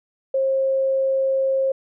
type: tone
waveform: sine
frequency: 535 Hz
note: C5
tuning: 38 cents sharp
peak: -17 dBFS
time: 0.34-1.72 s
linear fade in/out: 5 ms
effects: none